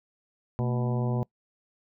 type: harmonic tone with a mistuned harmonic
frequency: 123.6 Hz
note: B2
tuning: 2 cents sharp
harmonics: 1 / 2 / 3 / 4 / 5 / 6 / 7 / 8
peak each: -26 / -32 / -36 / -38 / -40 / -42 / -43 / -44 dBFS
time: 0.59-1.23 s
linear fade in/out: 0 ms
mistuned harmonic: 2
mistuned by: -120 cents
effects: noise-tail reverb RT60 0.1 s tail -24 dB re dry

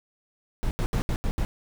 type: noise bursts at uneven times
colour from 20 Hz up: brown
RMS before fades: -25 dBFS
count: 6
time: 0.63-0.71 / 0.79-0.86 / 0.93-1.02 / 1.09-1.16 / 1.24-1.31 / 1.38-1.45 s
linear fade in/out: 0 ms
effects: none

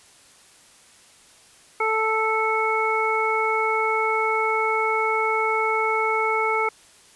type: harmonic tone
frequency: 440 Hz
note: A4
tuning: in tune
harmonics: 1 / 2 / 3 / 5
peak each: -25 / -25 / -25 / -25 dBFS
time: 1.8-6.69 s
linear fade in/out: 5 ms
effects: white hiss -52 dBFS RMS until 7.15 s + resampled to 24000 Hz

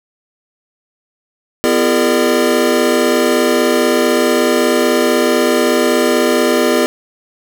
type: tone cluster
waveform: square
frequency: 250.1 / 339.1 / 403.8 / 459.9 / 600 Hz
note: B3 / E4 / G#4 / A#4 / D5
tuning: +22 / +49 / -49 / -23 / +37 cents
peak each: -18 dBFS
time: 1.64-6.86 s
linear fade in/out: 0 ms
effects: none

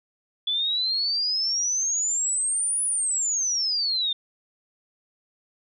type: exponential two-way sweep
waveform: sine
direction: up then down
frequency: 3432 to 9956 to 3589 Hz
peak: -22 dBFS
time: 0.47-4.13 s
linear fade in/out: 5 ms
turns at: 2.84 s
effects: none

